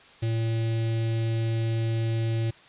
square tone with notch filter, 113.5 Hz, A#2, 46 cents flat, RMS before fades -26 dBFS, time 0.22-2.51 s, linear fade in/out 10 ms, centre 1100 Hz, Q 0.59, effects white hiss -52 dBFS RMS until 2.68 s + resampled to 8000 Hz

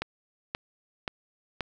click train, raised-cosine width 0.3 ms, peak -14 dBFS, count 4, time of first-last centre 0.02-1.607 s, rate 1.89 Hz, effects none

